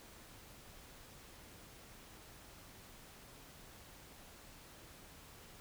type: silence
effects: pink hiss -57 dBFS RMS until 5.6 s